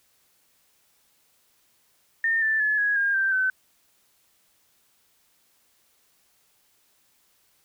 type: tone with pitch steps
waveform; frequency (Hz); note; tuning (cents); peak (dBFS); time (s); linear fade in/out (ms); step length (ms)
sine; 1818 / 1765.2 / 1714 / 1664.2 / 1615.9 / 1569 / 1523.5; A#6 / A6 / A6 / G#6 / G#6 / G6 / G6; -44 / +5 / -46 / +3 / -48 / +1 / -50; -20; 2.24-3.5; 2; 180
effects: white hiss -65 dBFS RMS until 7.64 s